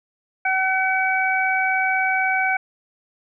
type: harmonic tone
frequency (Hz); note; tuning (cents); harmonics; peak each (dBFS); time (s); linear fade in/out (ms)
758; F#5; +42; 1 / 2 / 3; -22 / -22 / -22; 0.45-2.57; 5
effects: none